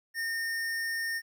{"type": "tone", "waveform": "square", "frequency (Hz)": 1826, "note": "A#6", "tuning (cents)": -36, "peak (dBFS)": -31, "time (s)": [0.14, 1.22], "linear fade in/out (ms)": 50, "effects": ["12-bit"]}